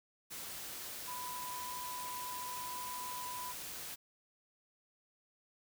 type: tone in noise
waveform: sine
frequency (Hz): 993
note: B5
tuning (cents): +9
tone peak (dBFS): -42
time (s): 1.07-3.53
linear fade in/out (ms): 20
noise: white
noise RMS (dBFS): -45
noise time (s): 0.3-3.96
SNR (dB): 0
effects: none